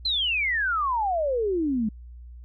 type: exponential sweep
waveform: sine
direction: down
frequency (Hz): 4186 to 206.4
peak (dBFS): -22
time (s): 0.05-1.89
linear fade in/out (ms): 5
effects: added 60 Hz sine -40 dBFS peak until 2.44 s + AAC 64 kbps